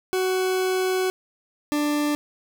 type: tone pair in turn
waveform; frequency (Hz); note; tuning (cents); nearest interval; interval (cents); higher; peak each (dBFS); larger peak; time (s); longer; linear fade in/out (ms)
40% pulse; 372.9 / 295.3; F#4 / D4; +14 / +10; major third; 404; first; -20; neither; 0.13-1.1 / 1.72-2.15; first; 0
effects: none